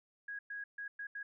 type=tone bursts at uneven times; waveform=sine; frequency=1652 Hz; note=G#6; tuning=10 cents flat; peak=-40 dBFS; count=5; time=0.28-0.39 / 0.5-0.64 / 0.78-0.88 / 0.99-1.07 / 1.15-1.23 s; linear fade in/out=5 ms; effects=none